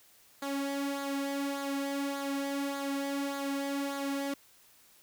sawtooth tone with flanger, 278.6 Hz, C#4, 9 cents sharp, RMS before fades -34 dBFS, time 0.42-4.34 s, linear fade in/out 5 ms, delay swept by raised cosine 0.36 to 2.86 ms, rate 1.7 Hz, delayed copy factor -0.6, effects white hiss -61 dBFS RMS until 5.02 s

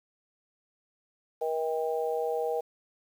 harmonic tone, 159 Hz, D#3, 38 cents sharp, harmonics 3 / 4 / 5, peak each -29 / -34 / -34 dBFS, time 1.41-2.61 s, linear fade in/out 10 ms, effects 9-bit

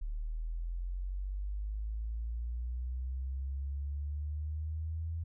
sine linear sweep, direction up, 36.71 to 83 Hz, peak -34 dBFS, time 0.01-5.24 s, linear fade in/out 10 ms, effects none

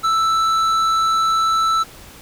triangle tone with tanh clipping, 1321 Hz, E6, 3 cents sharp, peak -16 dBFS, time 0.03-1.84 s, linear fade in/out 20 ms, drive 14 dB, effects pink hiss -41 dBFS RMS until 2.21 s

